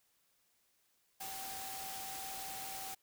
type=tone in noise; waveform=sine; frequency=773 Hz; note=G5; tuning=24 cents flat; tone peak=-47 dBFS; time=1.2-2.95 s; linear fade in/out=10 ms; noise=white; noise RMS=-45 dBFS; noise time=1.2-2.95 s; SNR=-5 dB; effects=white hiss -75 dBFS RMS until 3.02 s